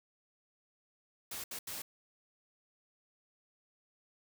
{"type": "noise bursts at uneven times", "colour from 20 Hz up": "white", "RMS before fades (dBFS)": -42, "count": 3, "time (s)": [[1.31, 1.44], [1.51, 1.59], [1.67, 1.82]], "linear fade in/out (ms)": 5, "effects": []}